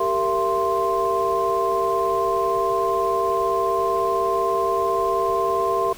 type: tone cluster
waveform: sine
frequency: 391.6 / 461.8 / 673 / 1047 Hz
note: G4 / A#4 / E5 / C6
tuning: -2 / -16 / +36 / +1 cents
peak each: -24 / -26 / -25 / -22 dBFS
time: 0-5.93 s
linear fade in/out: 5 ms
effects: pink hiss -41 dBFS RMS until 5.97 s